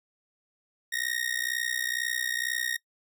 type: tone with amplitude modulation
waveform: sawtooth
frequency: 1864.7 Hz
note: A#6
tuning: in tune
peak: -21 dBFS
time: 0.92-2.77 s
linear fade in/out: 10 ms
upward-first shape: sine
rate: 62.1 Hz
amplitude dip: 90%
effects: noise-tail reverb RT60 0.1 s tail -23 dB re dry